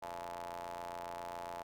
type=ring-modulated tone; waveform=sawtooth; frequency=87.31 Hz; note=F2; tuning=in tune; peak=-35 dBFS; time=0.02-1.63 s; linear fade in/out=10 ms; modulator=771 Hz; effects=none